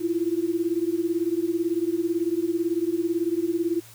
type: beating tone pair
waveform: sine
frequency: 329.6 / 347.6 Hz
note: E4 / F4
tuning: 0 / -8 cents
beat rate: 18 Hz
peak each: -25 dBFS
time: 0-3.81 s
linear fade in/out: 20 ms
effects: added 113 Hz sine -51 dBFS peak until 3.94 s + white hiss -49 dBFS RMS until 3.94 s